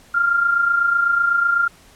sine tone pair together, 1368.9 / 1396.9 Hz, F6 / F6, -35 / 0 cents, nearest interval unison, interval 35 cents, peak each -23 / -15 dBFS, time 0.14-1.68 s, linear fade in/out 10 ms, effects pink hiss -49 dBFS RMS until 1.95 s + low-pass 12000 Hz 12 dB/octave

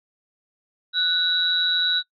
sine tone cluster, 1482 / 3737 / 3910 Hz, F#6 / A#7 / B7, +2 / +4 / -18 cents, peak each -25 / -27 / -20 dBFS, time 0.93-2.03 s, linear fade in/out 50 ms, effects noise-tail reverb RT60 0.1 s tail -20 dB re dry

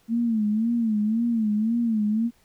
sine tone with vibrato, 222.6 Hz, A3, 20 cents sharp, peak -20 dBFS, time 0.08-2.31 s, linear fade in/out 50 ms, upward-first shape sine, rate 1.9 Hz, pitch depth 110 cents each way, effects pink hiss -62 dBFS RMS until 2.44 s

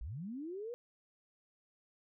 sine linear sweep, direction up, 43.91 to 493.9 Hz, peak -40 dBFS, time 0.01-0.74 s, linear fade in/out 0 ms, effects none

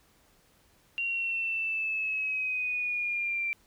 sine linear sweep, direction down, 2765 to 2349 Hz, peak -28 dBFS, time 0.98-3.53 s, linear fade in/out 0 ms, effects pink hiss -64 dBFS RMS until 3.66 s

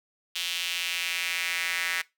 square tone with high-pass filter sweep, 87.31 Hz, F2, in tune, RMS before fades -30 dBFS, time 0.35-2.02 s, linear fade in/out 10 ms, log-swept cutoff 3100 to 1900 Hz, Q 2.8, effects noise-tail reverb RT60 0.2 s tail -20 dB re dry

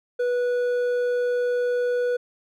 sine tone with hard clipping, 490 Hz, B4, 14 cents flat, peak -22 dBFS, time 0.19-2.17 s, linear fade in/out 10 ms, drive 5 dB, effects none

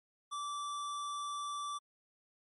square tone, 1164 Hz, D6, 16 cents flat, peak -38 dBFS, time 0.31-1.79 s, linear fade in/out 20 ms, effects MP3 48 kbps

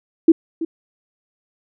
sine tone with echo, 327.3 Hz, E4, 12 cents flat, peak -5 dBFS, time 0.28-0.32 s, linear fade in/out 5 ms, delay 330 ms, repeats 1, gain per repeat -15 dB, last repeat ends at 0.65 s, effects none

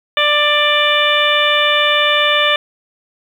harmonic tone, 591 Hz, D5, 11 cents sharp, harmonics 1 / 2 / 3 / 4 / 5 / 6, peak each -18 / -18 / -18 / -18 / -18 / -18 dBFS, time 0.17-2.56 s, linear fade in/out 2 ms, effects 7-bit

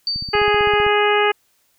sine tone with exponential decay, 4599 Hz, D8, 37 cents flat, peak -17 dBFS, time 0.07-0.86 s, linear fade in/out 1 ms, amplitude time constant 170 ms
click train, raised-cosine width 5 ms, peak -20 dBFS, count 12, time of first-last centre 0.16-0.865 s, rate 15.6 Hz
harmonic tone, 415.3 Hz, G#4, in tune, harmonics 1 / 2 / 3 / 4 / 5 / 6 / 7, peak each -17 / -20 / -22 / -23 / -24 / -25 / -25 dBFS, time 0.33-1.32 s, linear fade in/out 10 ms
effects white hiss -62 dBFS RMS until 1.78 s

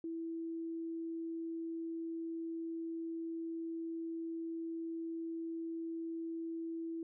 sine tone, 329.6 Hz, E4, in tune, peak -38 dBFS, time 0.04-7.03 s, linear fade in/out 2 ms, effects none

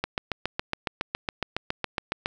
click train, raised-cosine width 0.3 ms, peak -10 dBFS, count 17, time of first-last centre 0.04-2.259 s, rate 7.21 Hz, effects none

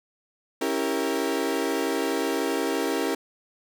35% pulse chord, C# diminished seventh, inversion none, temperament equal with one note detuned, 277.2 / 329.6 / 395.4 / 466.2 Hz, C#4 / E4 / G4 / Bb4, 0 / 0 / +15 / 0 cents, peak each -28 dBFS, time 0.61-3.15 s, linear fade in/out 5 ms, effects none

